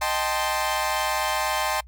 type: chord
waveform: sawtooth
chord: A half-diminished seventh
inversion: second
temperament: equal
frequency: 622.3 / 784 / 880 / 1046.5 Hz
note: Eb5 / G5 / A5 / C6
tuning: 0 / 0 / 0 / 0 cents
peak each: -26 / -25 / -25 / -24 dBFS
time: 0.01-1.81 s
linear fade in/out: 10 ms
effects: noise-tail reverb RT60 0.1 s tail -26 dB re dry + added 60 Hz sine -43 dBFS peak until 1.87 s